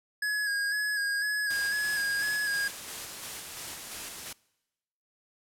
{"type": "tone with vibrato", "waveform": "square", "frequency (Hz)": 1661.2, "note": "G#6", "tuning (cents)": 0, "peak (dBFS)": -28, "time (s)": [0.22, 2.68], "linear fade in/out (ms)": 5, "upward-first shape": "square", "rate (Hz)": 2, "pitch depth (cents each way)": 29}
{"type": "noise with tremolo", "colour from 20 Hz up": "white", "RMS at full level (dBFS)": -38, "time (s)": [1.5, 4.33], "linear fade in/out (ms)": 5, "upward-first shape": "square", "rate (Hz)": 2.9, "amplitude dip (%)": 25}
{"effects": ["noise-tail reverb RT60 1.0 s tail -24 dB re dry", "low-pass 12000 Hz 12 dB/octave"]}